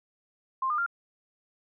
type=tone with pitch steps; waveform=sine; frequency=1054 / 1210.7 / 1390.8 Hz; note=C6 / D#6 / F6; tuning=+12 / -48 / -8 cents; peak=-25 dBFS; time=0.62-0.863 s; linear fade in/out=5 ms; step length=81 ms; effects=none